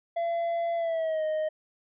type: tone with pitch glide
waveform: triangle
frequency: 678 to 621.7 Hz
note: E5 to D#5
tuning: +49 to -2 cents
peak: -24 dBFS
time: 0.16-1.49 s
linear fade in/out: 10 ms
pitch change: -151 cents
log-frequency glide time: 0.76-1.24 s
effects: resampled to 8000 Hz